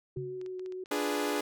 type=tone with vibrato; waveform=sine; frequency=370 Hz; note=F#4; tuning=in tune; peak=-36 dBFS; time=0.16-0.84 s; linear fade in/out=5 ms; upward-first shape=triangle; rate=6.6 Hz; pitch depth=11 cents each way
type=tone with exponential decay; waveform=sine; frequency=137.1 Hz; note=C#3; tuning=19 cents flat; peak=-33 dBFS; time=0.17-0.55 s; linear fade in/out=0 ms; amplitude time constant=81 ms
type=clicks; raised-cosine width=0.2 ms; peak=-36 dBFS; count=6; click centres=0.414 / 0.462 / 0.595 / 0.661 / 0.723 / 0.859 s
type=chord; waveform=sawtooth; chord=D diminished seventh; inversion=none; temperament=equal; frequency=293.7 / 349.2 / 415.3 / 493.9 Hz; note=D4 / F4 / Ab4 / Cb5; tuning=0 / 0 / 0 / 0 cents; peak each=-29 / -35 / -29 / -34 dBFS; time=0.91-1.41 s; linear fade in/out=5 ms
effects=none